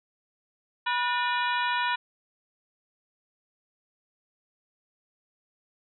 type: harmonic tone with a mistuned harmonic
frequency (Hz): 486.6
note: B4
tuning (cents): -26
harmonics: 2 / 3 / 4 / 5 / 6 / 7 / 8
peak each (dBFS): -27 / -31 / -33 / -35 / -37 / -38 / -39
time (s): 0.86-1.96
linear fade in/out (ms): 10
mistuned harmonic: 4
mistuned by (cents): -130
effects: none